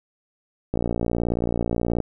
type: click train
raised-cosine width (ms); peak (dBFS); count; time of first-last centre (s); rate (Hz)
2; -10; 75; 0.74-2.003; 58.6
effects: none